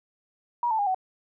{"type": "tone with pitch steps", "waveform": "sine", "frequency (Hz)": [956, 881.7, 813.2, 750.1], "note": ["A#5", "A5", "G#5", "F#5"], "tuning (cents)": [43, 3, -37, 23], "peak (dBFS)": -22, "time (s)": [0.63, 0.946], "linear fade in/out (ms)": 2, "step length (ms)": 79, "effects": []}